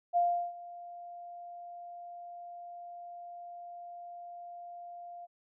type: tone with ADSR envelope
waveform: sine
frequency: 698.5 Hz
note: F5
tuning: in tune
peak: -23 dBFS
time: 0.13-5.27 s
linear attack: 36 ms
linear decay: 360 ms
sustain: -20 dB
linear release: 28 ms
effects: none